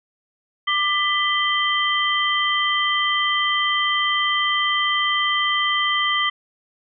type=tone cluster; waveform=sine; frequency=1188 / 1995 / 3130 Hz; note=D6 / B6 / G7; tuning=+20 / +17 / -3 cents; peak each=-22 dBFS; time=0.67-6.3 s; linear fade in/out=10 ms; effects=none